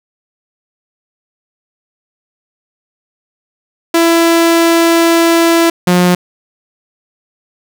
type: tone pair in turn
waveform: sawtooth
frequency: 334.2 / 178.78 Hz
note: E4 / F3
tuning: +24 / +41 cents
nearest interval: major seventh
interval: 1083 cents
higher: first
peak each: -3 dBFS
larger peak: neither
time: 3.94-5.7 / 5.87-6.15 s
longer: first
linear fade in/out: 5 ms
effects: none